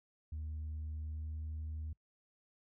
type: tone with pitch glide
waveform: sine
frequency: 77.3 to 77.93 Hz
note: D#2 to D#2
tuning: -11 to +3 cents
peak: -37 dBFS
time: 0.32-1.93 s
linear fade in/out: 5 ms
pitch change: +14 cents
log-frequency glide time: 1.05-1.34 s
effects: noise-tail reverb RT60 0.1 s tail -25 dB re dry + tanh soft clip ceiling -37 dBFS